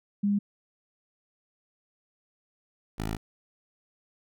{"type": "tone pair in turn", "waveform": ["sine", "10% pulse"], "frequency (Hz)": [202.9, 53.74], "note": ["G#3", "A1"], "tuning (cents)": [-40, -40], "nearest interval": "octave + major seventh", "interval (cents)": 2300, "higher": "first", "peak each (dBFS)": -22, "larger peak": "neither", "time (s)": [[0.23, 0.39], [2.98, 3.17]], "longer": "second", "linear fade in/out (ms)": 10, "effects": []}